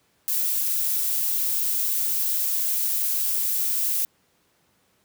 violet noise, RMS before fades -24 dBFS, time 0.28-4.05 s, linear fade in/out 0 ms, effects pink hiss -65 dBFS RMS until 5.04 s + high-pass 100 Hz 12 dB/octave

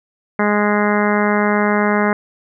harmonic tone, 207.7 Hz, G#3, in tune, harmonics 1 / 2 / 3 / 4 / 5 / 6 / 7 / 8 / 9 / 10, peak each -17 / -20 / -22 / -23 / -24 / -25 / -25 / -26 / -27 / -27 dBFS, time 0.39-2.13 s, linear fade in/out 2 ms, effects none

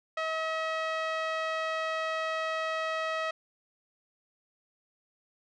5% pulse tone with low-pass filter, 640 Hz, D#5, 49 cents sharp, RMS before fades -32 dBFS, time 0.17-3.31 s, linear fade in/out 5 ms, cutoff 1700 Hz, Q 0.79, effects none

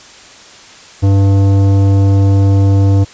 triangle tone with tanh clipping, 98.3 Hz, G2, 5 cents sharp, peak -8 dBFS, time 1.02-3.05 s, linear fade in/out 20 ms, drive 18 dB, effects white hiss -37 dBFS RMS until 3.13 s + resampled to 16000 Hz

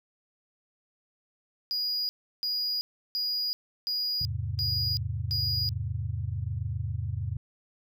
triangle tone bursts, 4893 Hz, D#8, 30 cents flat, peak -26 dBFS, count 6, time 1.71-5.69 s, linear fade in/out 0 ms, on 380 ms, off 340 ms
sine chord, E augmented, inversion none, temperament equal with one note detuned, 82.65 / 103.83 / 130.81 Hz, E2 / G#2 / B#2, +5 / 0 / 0 cents, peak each -34 / -32 / -35 dBFS, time 4.21-7.37 s, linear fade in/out 5 ms
effects none

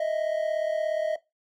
triangle tone pair together, 622.3 / 659.3 Hz, D#5 / E5, 0 / 0 cents, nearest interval minor second, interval 100 cents, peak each -24 / -26 dBFS, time 0-1.16 s, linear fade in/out 5 ms, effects noise-tail reverb RT60 0.2 s tail -18 dB re dry

